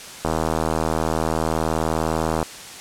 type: click train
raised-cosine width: 1 ms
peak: -7 dBFS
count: 175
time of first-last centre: 0.25-2.428 s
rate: 79.9 Hz
effects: white hiss -37 dBFS RMS until 2.8 s + low-pass 9000 Hz 12 dB/octave